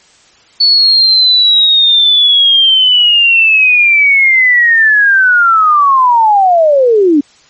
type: linear sweep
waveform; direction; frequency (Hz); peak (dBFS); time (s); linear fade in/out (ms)
sine; down; 4452 to 273.8; -4; 0.6-7.21; 10
effects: white hiss -45 dBFS RMS until 7.49 s + MP3 32 kbps